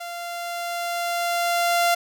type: tone with level ramp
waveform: sawtooth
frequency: 692 Hz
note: F5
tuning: 16 cents flat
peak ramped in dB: -28 to -13 dBFS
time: 0-1.95 s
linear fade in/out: 10 ms
effects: none